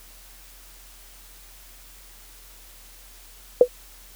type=tone with exponential decay; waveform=sine; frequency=494.1 Hz; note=B4; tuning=1 cent sharp; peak=-4 dBFS; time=3.61-3.68 s; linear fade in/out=2 ms; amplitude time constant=15 ms; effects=added 42 Hz sine -49 dBFS peak until 4.15 s + white hiss -49 dBFS RMS until 4.15 s